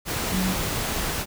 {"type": "tone in noise", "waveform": "sine", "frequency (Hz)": 186.1, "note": "F#3", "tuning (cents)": 10, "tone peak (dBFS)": -23, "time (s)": [0.29, 0.56], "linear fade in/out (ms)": 50, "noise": "pink", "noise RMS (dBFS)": -27, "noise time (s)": [0.05, 1.26], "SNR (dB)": 1, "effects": []}